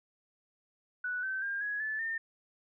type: tone with pitch steps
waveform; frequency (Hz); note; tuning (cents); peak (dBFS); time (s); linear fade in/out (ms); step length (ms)
sine; 1480 / 1541.1 / 1604.7 / 1670.9 / 1739.8 / 1811.6; F#6 / G6 / G6 / G#6 / A6 / A#6; 0 / -30 / +40 / +10 / -20 / -50; -32; 1.04-2.18; 5; 190
effects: none